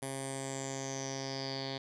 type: tone with low-pass filter sweep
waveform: 10% pulse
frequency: 134.9 Hz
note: C#3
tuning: 47 cents flat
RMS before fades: -39 dBFS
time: 0.02-1.78 s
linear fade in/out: 5 ms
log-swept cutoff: 10000 to 4100 Hz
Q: 8.1
effects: none

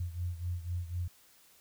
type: beating tone pair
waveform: sine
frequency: 86.7 / 90.7 Hz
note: F2 / F#2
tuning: -12 / -34 cents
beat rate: 4 Hz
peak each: -35 / -39 dBFS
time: 0-1.08 s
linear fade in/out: 5 ms
effects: white hiss -62 dBFS RMS until 1.6 s

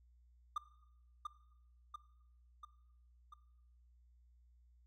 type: tone with echo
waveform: triangle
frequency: 1206 Hz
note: D6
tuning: 46 cents sharp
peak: -33 dBFS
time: 0.56-0.58 s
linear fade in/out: 5 ms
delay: 690 ms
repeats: 4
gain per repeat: -4 dB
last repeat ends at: 3.34 s
effects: noise-tail reverb RT60 0.9 s tail -17 dB re dry + added 60 Hz sine -64 dBFS peak until 4.86 s

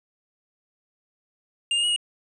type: tone with pitch steps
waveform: square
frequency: 2807 / 2837 / 2902 / 2868 Hz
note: F7 / F7 / F#7 / F7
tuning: +8 / +27 / -34 / +45 cents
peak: -21 dBFS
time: 1.71-1.962 s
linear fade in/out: 2 ms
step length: 63 ms
effects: resampled to 22050 Hz

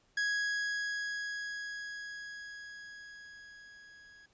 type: tone with level ramp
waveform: 45% pulse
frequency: 1661.2 Hz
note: G#6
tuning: in tune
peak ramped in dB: -29 to -55 dBFS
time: 0.17-4.26 s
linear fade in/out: 5 ms
effects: pink hiss -70 dBFS RMS until 4.33 s + resampled to 16000 Hz

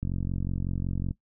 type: click train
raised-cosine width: 5 ms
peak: -18 dBFS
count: 50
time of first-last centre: 0.03-1.109 s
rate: 45.4 Hz
effects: noise-tail reverb RT60 0.1 s tail -18 dB re dry

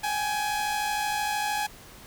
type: tone pair together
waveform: sawtooth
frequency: 785.9 / 839 Hz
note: G5 / G#5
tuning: +4 / +17 cents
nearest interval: minor second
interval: 113 cents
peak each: -30 / -23 dBFS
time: 0.03-1.67 s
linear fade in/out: 10 ms
effects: pink hiss -48 dBFS RMS until 2.06 s

